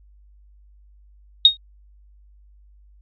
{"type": "tone with exponential decay", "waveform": "sine", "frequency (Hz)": 3729, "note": "A#7", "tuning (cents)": 0, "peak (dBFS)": -3, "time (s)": [1.45, 1.57], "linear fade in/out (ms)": 2, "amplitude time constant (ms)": 25, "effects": ["added 50 Hz sine -48 dBFS peak until 3.01 s", "MP3 32 kbps"]}